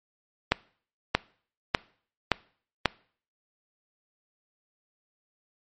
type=accelerating click train; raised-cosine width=0.3 ms; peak=-3 dBFS; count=5; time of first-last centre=0.52-2.857 s; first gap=630 ms; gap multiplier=0.95; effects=noise-tail reverb RT60 0.5 s tail -23 dB re dry + MP3 32 kbps